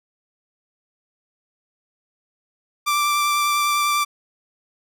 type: tone with vibrato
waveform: sawtooth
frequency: 1174.7 Hz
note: D6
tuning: in tune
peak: -14 dBFS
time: 2.86-4.05 s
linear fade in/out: 20 ms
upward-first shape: sine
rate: 10 Hz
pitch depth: 11 cents each way
effects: none